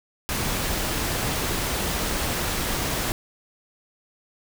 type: noise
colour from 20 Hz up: pink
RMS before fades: -26 dBFS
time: 0.29-3.12 s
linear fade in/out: 0 ms
effects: none

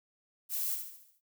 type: noise with echo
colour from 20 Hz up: violet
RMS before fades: -34 dBFS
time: 0.49-0.78 s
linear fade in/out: 50 ms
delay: 72 ms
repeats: 6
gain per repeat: -6 dB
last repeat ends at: 1.212 s
effects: noise-tail reverb RT60 0.1 s tail -21 dB re dry

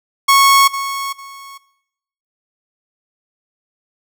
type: tone with echo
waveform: sawtooth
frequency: 1102 Hz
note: C#6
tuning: 11 cents flat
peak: -4 dBFS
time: 0.28-0.68 s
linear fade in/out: 10 ms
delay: 450 ms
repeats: 2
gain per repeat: -13 dB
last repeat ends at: 1.58 s
effects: noise-tail reverb RT60 0.8 s tail -19 dB re dry

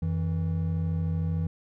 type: tone pair together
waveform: triangle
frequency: 89.06 / 162.4 Hz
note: F2 / E3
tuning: +34 / -26 cents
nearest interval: minor seventh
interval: 1040 cents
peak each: -26 dBFS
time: 0.02-1.47 s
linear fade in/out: 5 ms
effects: none

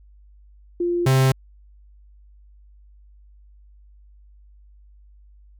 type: tone pair in turn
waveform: sine / 45% pulse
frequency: 348.4 / 132.25 Hz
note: F4 / C3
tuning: -4 / +19 cents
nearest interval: octave + perfect fourth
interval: 1677 cents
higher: first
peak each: -19 / -14 dBFS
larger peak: second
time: 0.8-1.06 / 1.06-1.32 s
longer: neither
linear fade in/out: 5 ms
effects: added 50 Hz sine -47 dBFS peak until 5.59 s

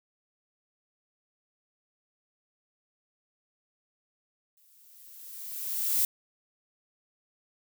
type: noise with exponential growth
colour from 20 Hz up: violet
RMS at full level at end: -24 dBFS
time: 4.57-6.05 s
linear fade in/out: 2 ms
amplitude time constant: 320 ms
effects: none

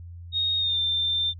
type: tone with pitch glide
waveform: sine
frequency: 3729 to 3581 Hz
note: A#7 to A7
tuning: 0 to +30 cents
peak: -22 dBFS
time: 0.32-1.34 s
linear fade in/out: 50 ms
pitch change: -70 cents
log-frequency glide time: 0.58-0.78 s
effects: added 86 Hz sine -38 dBFS peak until 1.39 s

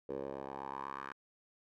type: tone with band-pass filter sweep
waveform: 10% pulse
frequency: 68.2 Hz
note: C#2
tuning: 28 cents flat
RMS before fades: -43 dBFS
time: 0.09-1.13 s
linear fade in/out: 5 ms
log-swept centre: 470 to 1400 Hz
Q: 3.7
effects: none

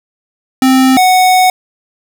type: tone pair in turn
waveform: square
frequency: 261.6 / 739.9 Hz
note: C4 / F#5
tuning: 0 / 0 cents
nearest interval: octave + tritone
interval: 1800 cents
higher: second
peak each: -6 dBFS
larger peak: neither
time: 0.62-0.97 / 0.97-1.5 s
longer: second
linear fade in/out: 2 ms
effects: none

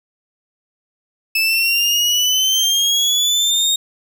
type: exponential sweep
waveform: 30% pulse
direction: up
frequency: 2611 to 3729 Hz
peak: -11 dBFS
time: 1.35-3.76 s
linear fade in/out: 5 ms
effects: none

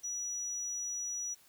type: tone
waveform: sine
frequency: 5850 Hz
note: F#8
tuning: 21 cents flat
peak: -35 dBFS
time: 0.03-1.35 s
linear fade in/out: 20 ms
effects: white hiss -63 dBFS RMS until 1.48 s

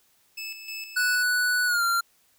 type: tone with tremolo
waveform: 25% pulse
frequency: 2613 Hz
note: E7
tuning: 16 cents flat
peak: -29 dBFS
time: 0.37-1.23 s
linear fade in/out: 10 ms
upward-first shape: square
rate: 3.2 Hz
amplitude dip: 55%
type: tone with pitch glide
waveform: square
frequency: 1480 to 1380.9 Hz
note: F#6 to F6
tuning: 0 to -20 cents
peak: -22 dBFS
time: 0.96-2.01 s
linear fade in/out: 10 ms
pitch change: -120 cents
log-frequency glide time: 1.66-1.83 s
effects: white hiss -64 dBFS RMS until 2.38 s

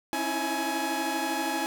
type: tone cluster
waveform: sawtooth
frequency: 270.6 / 318.8 / 331.4 / 840 Hz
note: C#4 / D#4 / E4 / G#5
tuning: -42 / +42 / +9 / +19 cents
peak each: -31 / -31 / -31 / -26 dBFS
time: 0.13-1.66 s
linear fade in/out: 0 ms
effects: none

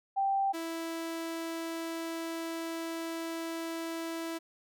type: tone pair in turn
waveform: sine / sawtooth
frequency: 784 / 329.6 Hz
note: G5 / E4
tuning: 0 / 0 cents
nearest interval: octave + minor third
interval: 1500 cents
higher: first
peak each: -26 / -31 dBFS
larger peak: first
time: 0.16-0.53 / 0.53-4.39 s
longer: second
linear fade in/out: 20 ms
effects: none

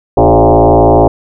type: tone with frequency modulation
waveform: sine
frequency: 139.9 Hz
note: C#3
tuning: 16 cents sharp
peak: -3 dBFS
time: 0.17-1.08 s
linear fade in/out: 5 ms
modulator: 111 Hz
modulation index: 6.4
effects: none

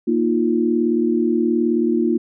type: chord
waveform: sine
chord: Bb suspended fourth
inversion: none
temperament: just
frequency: 233.1 / 310.8 / 349.6 Hz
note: Bb3 / Eb4 / F4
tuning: 0 / -2 / +2 cents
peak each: -19 / -21 / -19 dBFS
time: 0.07-2.18 s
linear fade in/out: 10 ms
effects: none

